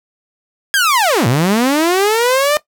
sawtooth linear two-way sweep, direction down then up, 1661.2 to 110 to 608 Hz, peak -7 dBFS, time 0.74-2.57 s, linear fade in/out 0 ms, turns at 1.27 s, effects noise-tail reverb RT60 0.1 s tail -17 dB re dry

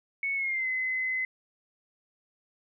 sine tone with pitch glide, 2211 to 2039 Hz, C#7 to C7, -5 to -45 cents, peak -27 dBFS, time 0.23-1.25 s, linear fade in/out 2 ms, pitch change -140 cents, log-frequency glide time 0.35-0.68 s, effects none

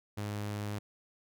sawtooth tone, 103.7 Hz, G#2, 2 cents flat, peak -31 dBFS, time 0.17-0.79 s, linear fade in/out 10 ms, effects none

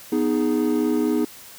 triangle chord, G# minor, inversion first, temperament equal, 246.9 / 311.1 / 415.3 Hz, B3 / D#4 / G#4, 0 / 0 / 0 cents, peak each -20 / -19 / -22 dBFS, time 0.12-1.25 s, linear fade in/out 5 ms, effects tanh soft clip ceiling -10 dBFS + white hiss -43 dBFS RMS until 1.58 s

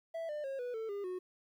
triangle tone with pitch steps, 659.3 / 597.6 / 541.7 / 491.1 / 445.1 / 403.5 / 365.8 Hz, E5 / D5 / C#5 / B4 / A4 / G#4 / F#4, 0 / +30 / -40 / -10 / +20 / -50 / -20 cents, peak -35 dBFS, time 0.14-1.19 s, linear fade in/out 10 ms, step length 150 ms, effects 12-bit

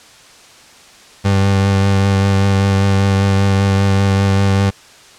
30% pulse tone with vibrato, 98 Hz, G2, in tune, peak -8 dBFS, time 1.24-4.71 s, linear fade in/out 20 ms, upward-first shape triangle, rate 5.1 Hz, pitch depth 23 cents each way, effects white hiss -42 dBFS RMS until 5.18 s + low-pass 7000 Hz 12 dB/octave

